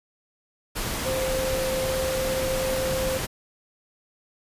sine tone in noise, 523.3 Hz, C5, in tune, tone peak -25 dBFS, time 1.05-3.19 s, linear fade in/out 20 ms, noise pink, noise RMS -29 dBFS, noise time 0.75-3.27 s, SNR +1 dB, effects resampled to 32000 Hz

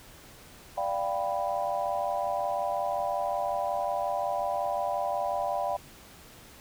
sine chord, G dominant seventh, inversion second, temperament equal, 587.3 / 698.5 / 784 / 987.8 Hz, D5 / F5 / G5 / B5, 0 / 0 / 0 / 0 cents, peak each -32 / -32 / -32 / -35 dBFS, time 0.77-5.77 s, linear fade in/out 10 ms, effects pink hiss -51 dBFS RMS until 6.6 s

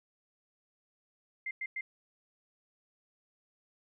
sine tone bursts, 2093 Hz, C7, in tune, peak -34 dBFS, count 3, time 1.46-1.81 s, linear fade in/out 5 ms, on 50 ms, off 100 ms, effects none

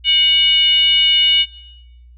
sine tone with frequency modulation, 2925 Hz, F#7, 21 cents flat, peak -10 dBFS, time 0.04-1.46 s, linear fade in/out 50 ms, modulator 677 Hz, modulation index 0.62, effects noise-tail reverb RT60 1.0 s tail -20 dB re dry + added 60 Hz sine -40 dBFS peak until 2.17 s

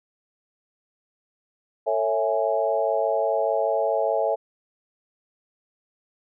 sine chord, A major seventh, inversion none, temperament equal with one note detuned, 447.7 / 554.4 / 659.3 / 830.6 Hz, A4 / C#5 / E5 / G#5, +30 / 0 / 0 / 0 cents, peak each -27 / -25 / -24 / -28 dBFS, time 1.86-4.36 s, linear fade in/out 20 ms, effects none

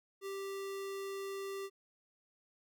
square tone, 392 Hz, G4, in tune, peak -40 dBFS, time 0.21-1.7 s, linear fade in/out 50 ms, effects none

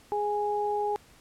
sine tone pair together, 415.3 / 828.2 Hz, G#4 / G#5, 0 / -5 cents, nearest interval octave, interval 1195 cents, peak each -29 / -28 dBFS, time 0.12-0.96 s, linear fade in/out 0 ms, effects pink hiss -57 dBFS RMS until 1.2 s + low-pass 12000 Hz 12 dB/octave

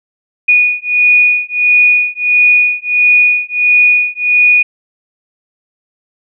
sine beating tone pair, 2461 / 2462.5 Hz, D#7 / D#7, -20 / -19 cents, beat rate 1.5 Hz, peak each -10 dBFS, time 0.48-4.63 s, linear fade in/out 10 ms, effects none

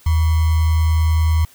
sine tone with sample-and-hold, 80.1 Hz, E2, 49 cents flat, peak -12 dBFS, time 0.06-1.45 s, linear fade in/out 5 ms, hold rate 1050 Hz, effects white hiss -49 dBFS RMS until 1.54 s

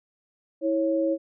sine tone pair together, 325.5 / 549.1 Hz, E4 / C#5, -22 / -17 cents, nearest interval major sixth, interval 905 cents, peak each -24 dBFS, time 0.61-1.18 s, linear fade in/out 50 ms, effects none

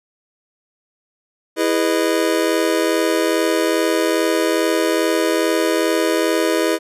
square chord, E major seventh, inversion none, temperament just, 329.6 / 412 / 494.4 / 618.1 Hz, E4 / G#4 / B4 / D#5, 0 / -14 / +2 / -12 cents, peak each -20 / -22 / -23 / -23 dBFS, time 1.56-6.79 s, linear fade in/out 50 ms, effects resampled to 32000 Hz

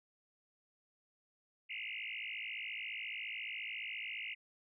sine tone with frequency modulation, 2462 Hz, D#7, 19 cents flat, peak -40 dBFS, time 1.69-4.35 s, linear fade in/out 20 ms, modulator 54.4 Hz, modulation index 7.7, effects none

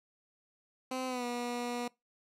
15% pulse tone with pitch glide, 258 to 242.1 Hz, C4 to B3, -24 to -34 cents, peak -28 dBFS, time 0.91-1.88 s, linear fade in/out 5 ms, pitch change -110 cents, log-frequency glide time 1.07-1.25 s, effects noise-tail reverb RT60 0.2 s tail -23 dB re dry + low-pass 11000 Hz 12 dB/octave

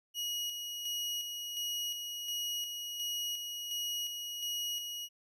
30% pulse tone with tremolo, 2900 Hz, F#7, 35 cents flat, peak -31 dBFS, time 0.14-5.09 s, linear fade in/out 50 ms, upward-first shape square, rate 1.4 Hz, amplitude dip 40%, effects none

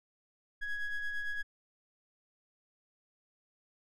triangle ring-modulated tone, 830.6 Hz, G#5, in tune, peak -28 dBFS, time 0.61-1.43 s, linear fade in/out 20 ms, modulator 835 Hz, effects none

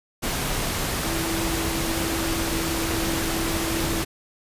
sine tone in noise, 329.6 Hz, E4, in tune, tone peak -28 dBFS, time 1.03-4.03 s, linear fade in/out 20 ms, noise pink, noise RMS -26 dBFS, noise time 0.22-4.05 s, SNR -5 dB, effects resampled to 32000 Hz

